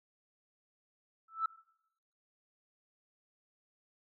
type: tone with exponential growth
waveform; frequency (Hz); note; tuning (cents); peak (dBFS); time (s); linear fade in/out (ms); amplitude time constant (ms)
sine; 1318.5; E6; 0; -25; 1.28-1.46; 5; 39
effects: noise-tail reverb RT60 0.8 s tail -21 dB re dry + tanh soft clip ceiling -22 dBFS